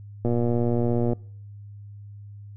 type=click train; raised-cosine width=2 ms; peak=-12 dBFS; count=106; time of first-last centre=0.25-1.132 s; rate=119 Hz; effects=noise-tail reverb RT60 0.6 s tail -25 dB re dry + added 102 Hz sine -39 dBFS peak until 2.56 s